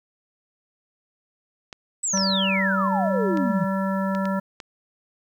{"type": "clicks", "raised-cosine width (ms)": 0.2, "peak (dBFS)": -19, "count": 6, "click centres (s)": [1.728, 2.175, 3.373, 4.15, 4.255, 4.602]}
{"type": "exponential sweep", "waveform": "sine", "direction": "down", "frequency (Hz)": [8130, 155.56], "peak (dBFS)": -22, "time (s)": [2.03, 3.65], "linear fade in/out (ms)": 10}
{"type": "harmonic tone", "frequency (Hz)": 192.9, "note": "G3", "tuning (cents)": -28, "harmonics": [1, 3, 5, 7, 9], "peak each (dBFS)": [-23, -29, -31, -33, -36], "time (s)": [2.13, 4.4], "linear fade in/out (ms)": 10}
{"effects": ["9-bit"]}